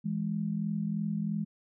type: tone pair together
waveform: sine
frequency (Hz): 164.5 / 207.5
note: E3 / G#3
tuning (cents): -3 / -1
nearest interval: major third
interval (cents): 402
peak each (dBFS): -33 / -31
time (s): 0.04-1.45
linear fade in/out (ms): 20
effects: none